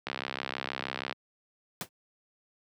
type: click train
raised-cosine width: 0.3 ms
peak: -16 dBFS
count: 71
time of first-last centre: 0.07-1.126 s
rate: 66.3 Hz
type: noise with exponential decay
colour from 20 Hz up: pink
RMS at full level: -29 dBFS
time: 1.81-1.89 s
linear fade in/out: 1 ms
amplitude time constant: 16 ms
effects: high-pass 150 Hz 12 dB/octave